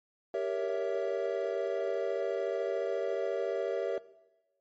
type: chord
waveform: triangle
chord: G diminished seventh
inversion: none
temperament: equal with one note detuned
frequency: 392 / 466.2 / 560.2 / 659.3 Hz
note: G4 / Bb4 / Db5 / Fb5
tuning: 0 / 0 / +18 / 0 cents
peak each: -33 dBFS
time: 0.34-3.98 s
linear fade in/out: 2 ms
effects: noise-tail reverb RT60 1.0 s tail -18 dB re dry + MP3 32 kbps